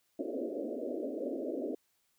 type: band-pass noise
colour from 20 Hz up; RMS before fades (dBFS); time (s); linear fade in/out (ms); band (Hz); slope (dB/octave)
pink; -37; 0.19-1.75; 5; 240 to 630; 96
effects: white hiss -75 dBFS RMS until 2.18 s